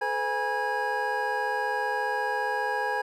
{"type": "tone cluster", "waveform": "triangle", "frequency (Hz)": [433.2, 508, 825, 966, 1647], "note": ["A4", "B4", "G#5", "B5", "G#6"], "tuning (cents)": [-27, 49, -12, -39, -15], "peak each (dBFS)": [-33, -32, -28, -32, -29], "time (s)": [0.01, 3.02], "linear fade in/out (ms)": 10, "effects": []}